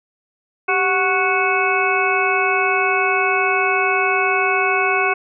harmonic tone with a mistuned harmonic, 369.4 Hz, F#4, 3 cents flat, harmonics 1 / 2 / 3 / 4 / 6 / 7, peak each -22 / -22 / -22 / -22 / -22 / -22 dBFS, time 0.68-5.14 s, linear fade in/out 10 ms, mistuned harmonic 1, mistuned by +98 cents, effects none

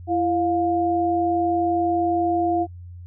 sine tone pair together, 336.9 / 704.9 Hz, E4 / F5, +38 / +16 cents, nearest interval octave + minor second, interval 1278 cents, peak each -21 dBFS, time 0.07-2.67 s, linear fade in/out 50 ms, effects noise-tail reverb RT60 0.1 s tail -25 dB re dry + added 88 Hz sine -36 dBFS peak until 3.06 s

